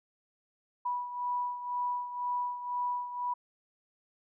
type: beating tone pair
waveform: sine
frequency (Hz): 980 / 982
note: B5 / B5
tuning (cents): -14 / -10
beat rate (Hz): 2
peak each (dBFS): -32 / -38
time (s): 0.85-3.34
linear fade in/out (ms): 10
effects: none